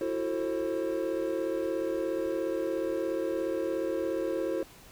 triangle chord, F# half-diminished seventh, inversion third, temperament just, 333 / 370 / 444 / 532.8 Hz, E4 / F#4 / A4 / C5, +18 / 0 / +16 / +31 cents, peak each -31 / -33 / -34 / -31 dBFS, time 0.01-4.63 s, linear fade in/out 2 ms, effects pink hiss -53 dBFS RMS until 4.91 s

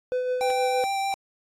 triangle tone with tremolo, 503 Hz, B4, 32 cents sharp, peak -20 dBFS, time 0.12-0.84 s, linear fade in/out 0 ms, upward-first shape triangle, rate 6.3 Hz, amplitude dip 40%
square tone with vibrato, 784 Hz, G5, in tune, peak -25 dBFS, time 0.41-1.14 s, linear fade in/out 0 ms, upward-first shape triangle, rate 6.4 Hz, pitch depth 11 cents each way
clicks, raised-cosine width 0.3 ms, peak -26 dBFS, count 2, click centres 0.501 / 0.504 s
effects low-pass 10000 Hz 12 dB/octave + AAC 64 kbps

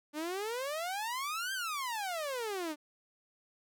sawtooth exponential two-way sweep, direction up then down, 290.1 to 1602 to 290.1 Hz, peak -31 dBFS, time 0.13-2.76 s, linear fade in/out 50 ms, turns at 1.53 s, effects none

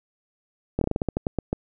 slowing click train, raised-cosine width 2 ms, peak -10 dBFS, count 12, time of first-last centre 0.79-1.529 s, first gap 23 ms, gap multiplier 1.2, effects none

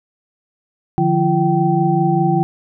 sine tone cluster, 150.2 / 175.3 / 341.3 / 773 Hz, D3 / F3 / F4 / G5, +39 / +7 / -40 / -24 cents, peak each -18 dBFS, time 0.98-2.43 s, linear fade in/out 0 ms, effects none

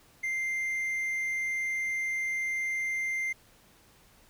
triangle tone, 2093 Hz, C7, in tune, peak -27 dBFS, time 0.23-3.33 s, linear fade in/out 10 ms, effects pink hiss -60 dBFS RMS until 4.29 s

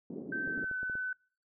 pink band-pass noise, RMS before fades -42 dBFS, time 0.1-0.64 s, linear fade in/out 2 ms, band 200 to 390 Hz, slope 24 dB/octave
sine tone with pitch glide, 1549 to 1508.4 Hz, G6 to F#6, -21 to +33 cents, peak -33 dBFS, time 0.32-1.13 s, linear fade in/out 5 ms, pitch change -46 cents, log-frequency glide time 0.48-0.78 s
clicks, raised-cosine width 2 ms, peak -34 dBFS, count 7, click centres 0.476 / 0.577 / 0.643 / 0.713 / 0.831 / 0.898 / 0.954 s
effects noise-tail reverb RT60 0.5 s tail -26 dB re dry

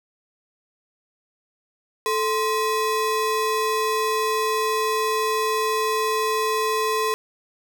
square ring-modulated tone, 740 Hz, F#5, in tune, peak -18 dBFS, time 2.06-7.14 s, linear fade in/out 0 ms, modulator 303 Hz, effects none

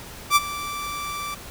sawtooth tone with ADSR envelope, 1169 Hz, D6, 8 cents flat, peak -8 dBFS, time 0.3-1.35 s, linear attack 60 ms, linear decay 31 ms, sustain -17 dB, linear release 11 ms, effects pink hiss -40 dBFS RMS until 1.5 s

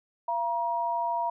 sine tone pair together, 683 / 950.1 Hz, F5 / A#5, -39 / +33 cents, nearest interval tritone, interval 572 cents, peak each -31 / -27 dBFS, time 0.28-1.3 s, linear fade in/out 5 ms, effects none

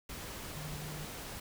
sine tone in noise, 151.3 Hz, D#3, 48 cents flat, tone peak -42 dBFS, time 0.56-1.05 s, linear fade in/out 5 ms, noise pink, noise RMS -44 dBFS, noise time 0.09-1.4 s, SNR -1 dB, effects none

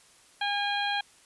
harmonic tone, 813 Hz, G#5, 37 cents flat, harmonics 1 / 2 / 3 / 4 / 5, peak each -30 / -32 / -36 / -33 / -38 dBFS, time 0.41-1.01 s, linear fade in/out 5 ms, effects white hiss -58 dBFS RMS until 1.25 s + resampled to 24000 Hz

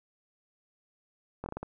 slowing click train, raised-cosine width 1 ms, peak -23 dBFS, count 6, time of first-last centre 1.44-1.63 s, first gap 21 ms, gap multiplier 1.3, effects none

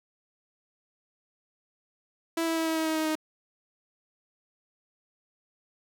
sawtooth tone with pitch steps, 330 / 327.3 / 324.7 / 322.1 / 319.5 / 316.9 / 314.4 / 311.8 Hz, E4 / E4 / E4 / E4 / D#4 / D#4 / D#4 / D#4, +2 / -12 / -26 / -40 / +46 / +32 / +18 / +4 cents, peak -22 dBFS, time 2.37-3.154 s, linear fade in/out 5 ms, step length 98 ms, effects none

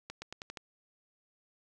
accelerating click train, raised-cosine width 0.2 ms, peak -24 dBFS, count 6, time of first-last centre 0.1-0.572 s, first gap 120 ms, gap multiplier 0.88, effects none

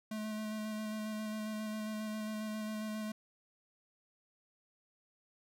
square tone with vibrato, 215.3 Hz, A3, 37 cents flat, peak -38 dBFS, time 0.11-3.12 s, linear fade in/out 5 ms, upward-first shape square, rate 7.4 Hz, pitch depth 12 cents each way, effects none

